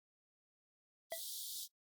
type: high-pass noise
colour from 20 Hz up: pink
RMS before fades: -45 dBFS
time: 1.1-1.68 s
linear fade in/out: 50 ms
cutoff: 3300 Hz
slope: 96 dB/octave
type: tone with exponential decay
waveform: square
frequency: 660 Hz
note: E5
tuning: 2 cents sharp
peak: -37 dBFS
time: 1.12-1.23 s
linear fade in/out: 1 ms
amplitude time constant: 23 ms
effects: noise-tail reverb RT60 0.1 s tail -19 dB re dry + Opus 32 kbps